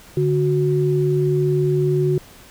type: tone pair together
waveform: sine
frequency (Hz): 145.8 / 367.4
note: D3 / F#4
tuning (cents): -12 / -12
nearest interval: octave + major third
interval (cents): 1600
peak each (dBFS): -18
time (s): 0.17-2.18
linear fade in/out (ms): 2
effects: pink hiss -45 dBFS RMS until 2.5 s